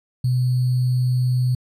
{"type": "tone with sample-and-hold", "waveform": "sine", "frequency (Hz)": 126.1, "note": "B2", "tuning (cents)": 36, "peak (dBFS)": -16, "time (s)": [0.24, 1.55], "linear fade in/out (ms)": 5, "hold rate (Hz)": 4410, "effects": ["resampled to 32000 Hz"]}